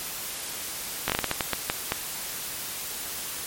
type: slowing click train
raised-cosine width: 0.3 ms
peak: -7 dBFS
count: 11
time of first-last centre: 1.08-1.921 s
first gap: 17 ms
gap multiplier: 1.33
effects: white hiss -34 dBFS RMS until 3.46 s + MP3 64 kbps